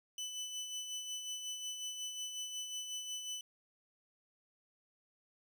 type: tone with tremolo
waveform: 25% pulse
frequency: 3000 Hz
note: F#7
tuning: 23 cents sharp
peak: -35 dBFS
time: 0.18-3.41 s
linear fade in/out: 2 ms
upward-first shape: sine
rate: 5.5 Hz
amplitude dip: 45%
effects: none